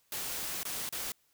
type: noise with dropouts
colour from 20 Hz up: white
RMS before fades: -37 dBFS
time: 0.12-1.12 s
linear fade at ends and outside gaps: 2 ms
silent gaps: 0.632-0.652 / 0.891-0.925 s
effects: white hiss -71 dBFS RMS until 1.33 s

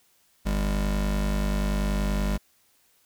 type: tone pair together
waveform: square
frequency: 50.38 / 201.5 Hz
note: G1 / G3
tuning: +48 / +48 cents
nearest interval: 2 octaves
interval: 2400 cents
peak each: -25 / -30 dBFS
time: 0.45-2.38 s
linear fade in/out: 20 ms
effects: white hiss -64 dBFS RMS until 3.05 s

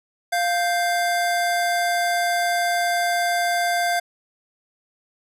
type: tone pair together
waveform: square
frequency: 699.3 / 1568 Hz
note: F5 / G6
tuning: +2 / 0 cents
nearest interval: octave + major second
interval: 1398 cents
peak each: -21 / -26 dBFS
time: 0.32-4 s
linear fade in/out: 10 ms
effects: resampled to 32000 Hz

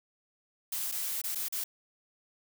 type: noise with dropouts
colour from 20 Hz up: blue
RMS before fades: -34 dBFS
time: 0.72-1.64 s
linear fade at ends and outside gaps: 5 ms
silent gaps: 0.916-0.921 / 1.217-1.238 / 1.349-1.355 / 1.485-1.524 s
effects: none

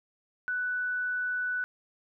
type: tone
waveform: sine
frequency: 1488 Hz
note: F#6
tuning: 9 cents sharp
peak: -28 dBFS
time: 0.48-1.64 s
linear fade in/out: 0 ms
effects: none

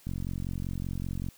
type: click train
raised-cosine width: 5 ms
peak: -22 dBFS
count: 56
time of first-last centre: 0.07-1.287 s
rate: 45.2 Hz
effects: white hiss -58 dBFS RMS until 1.37 s

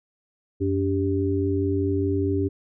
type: tone cluster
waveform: sine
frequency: 93.2 / 286.9 / 391.7 Hz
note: F#2 / D4 / G4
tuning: +13 / -40 / -1 cents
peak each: -25 dBFS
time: 0.6-2.49 s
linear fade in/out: 20 ms
effects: none

